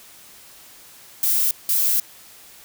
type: noise bursts at uneven times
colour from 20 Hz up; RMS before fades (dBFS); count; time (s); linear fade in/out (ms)
violet; -19; 2; 1.23-1.51 / 1.69-2; 2
effects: white hiss -46 dBFS RMS until 2.64 s